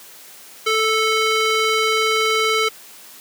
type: tone with band-pass filter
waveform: square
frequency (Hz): 439.4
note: A4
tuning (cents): -2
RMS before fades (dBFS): -18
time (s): 0.66-2.69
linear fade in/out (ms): 10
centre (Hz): 2600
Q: 0.75
effects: white hiss -42 dBFS RMS until 3.2 s + high-pass 200 Hz 12 dB/octave